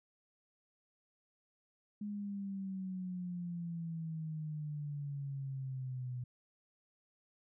sine exponential sweep, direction down, 208.5 to 123.47 Hz, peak -38 dBFS, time 2.01-6.24 s, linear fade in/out 5 ms, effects none

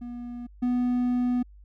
triangle tone pair in turn, 241.5 / 246.9 Hz, B3 / B3, -39 / 0 cents, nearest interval unison, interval 39 cents, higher second, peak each -32 / -20 dBFS, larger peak second, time 0.01-0.47 / 0.62-1.43 s, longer second, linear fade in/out 10 ms, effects added 50 Hz sine -47 dBFS peak until 1.64 s

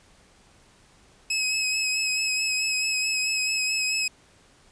20% pulse tone with vibrato, 2561 Hz, D#7, 49 cents sharp, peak -18 dBFS, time 1.3-4.08 s, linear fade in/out 5 ms, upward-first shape sine, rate 4.6 Hz, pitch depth 24 cents each way, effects pink hiss -57 dBFS RMS until 4.71 s + resampled to 22050 Hz

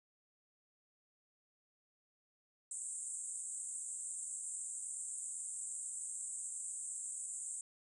pink band-pass noise, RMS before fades -44 dBFS, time 2.71-7.61 s, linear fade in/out 2 ms, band 7400 to 9000 Hz, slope 96 dB/octave, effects none

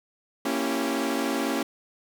sawtooth chord, A# diminished seventh, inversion none, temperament equal with one note detuned, 233.1 / 277.2 / 335.2 / 392 Hz, A#3 / C#4 / E4 / G4, 0 / 0 / +29 / 0 cents, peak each -27 / -24 / -28 / -29 dBFS, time 0.45-1.63 s, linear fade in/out 5 ms, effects none

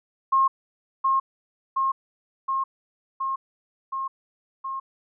sine tone with echo, 1073 Hz, C6, 43 cents sharp, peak -16 dBFS, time 0.32-0.48 s, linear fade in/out 10 ms, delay 720 ms, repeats 6, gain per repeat -2 dB, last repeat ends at 4.8 s, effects none

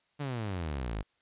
sawtooth exponential sweep, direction down, 150.5 to 48.4 Hz, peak -29 dBFS, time 0.19-1.03 s, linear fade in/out 20 ms, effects white hiss -73 dBFS RMS until 1.21 s + resampled to 8000 Hz

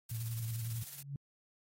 blue noise with tremolo, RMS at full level -45 dBFS, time 0.09-1.03 s, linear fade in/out 5 ms, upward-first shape square, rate 18 Hz, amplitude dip 45%
sine tone with vibrato, 114.2 Hz, A#2, 35 cents flat, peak -36 dBFS, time 0.11-0.83 s, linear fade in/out 5 ms, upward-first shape sine, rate 11 Hz, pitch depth 43 cents each way
sine tone with exponential growth, 140.2 Hz, C#3, 20 cents sharp, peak -35 dBFS, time 0.85-1.16 s, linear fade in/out 2 ms, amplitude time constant 67 ms
effects AAC 48 kbps

